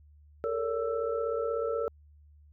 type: tone cluster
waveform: sine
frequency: 422.4 / 458.7 / 567 / 1325 Hz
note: G#4 / A#4 / C#5 / E6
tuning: +29 / -28 / +39 / +9 cents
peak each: -39 / -30 / -34 / -38 dBFS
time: 0.44-1.88 s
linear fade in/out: 0 ms
effects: added 74 Hz sine -54 dBFS peak until 2.52 s